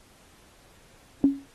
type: tone with exponential decay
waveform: sine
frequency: 277.2 Hz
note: C#4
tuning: in tune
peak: -12 dBFS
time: 1.24-1.46 s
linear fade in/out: 1 ms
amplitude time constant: 46 ms
effects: pink hiss -57 dBFS RMS until 1.54 s + AAC 32 kbps